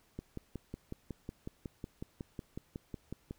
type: click train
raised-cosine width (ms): 3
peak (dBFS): -27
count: 18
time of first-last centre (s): 0.19-3.309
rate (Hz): 5.45
effects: pink hiss -69 dBFS RMS until 3.38 s